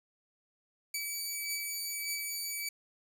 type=beating tone pair; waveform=10% pulse; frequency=2292 / 2293.7 Hz; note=D7 / D7; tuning=-43 / -41 cents; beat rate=1.7 Hz; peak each=-27 / -32 dBFS; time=0.94-2.69 s; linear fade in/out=5 ms; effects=none